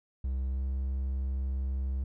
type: tone with pitch glide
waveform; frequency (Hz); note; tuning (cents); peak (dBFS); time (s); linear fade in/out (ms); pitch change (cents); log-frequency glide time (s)
triangle; 65.41 to 66.25; C2 to C2; 0 to +22; -27; 0.24-2.04; 5; +22; 0.5-0.63
effects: none